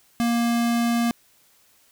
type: tone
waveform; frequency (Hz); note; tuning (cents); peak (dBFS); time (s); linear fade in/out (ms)
square; 235; A#3; +14; -20; 0.2-1.11; 0
effects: white hiss -59 dBFS RMS until 1.91 s